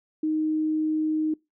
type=tone; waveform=sine; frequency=311.1 Hz; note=D#4; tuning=in tune; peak=-22 dBFS; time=0.23-1.34 s; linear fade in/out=5 ms; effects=noise-tail reverb RT60 0.2 s tail -23 dB re dry